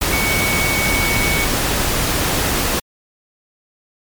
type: tone in noise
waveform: sine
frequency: 2234 Hz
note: C#7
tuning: 13 cents sharp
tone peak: -19 dBFS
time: 0.12-1.45 s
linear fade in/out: 10 ms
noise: pink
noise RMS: -18 dBFS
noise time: 0.01-2.8 s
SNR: -4 dB
effects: MP3 96 kbps